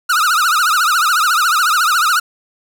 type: tone with vibrato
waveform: 45% pulse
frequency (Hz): 1338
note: E6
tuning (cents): +25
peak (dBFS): -11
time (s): 0.09-2.2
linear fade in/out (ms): 10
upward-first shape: triangle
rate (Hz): 14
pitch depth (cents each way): 210
effects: none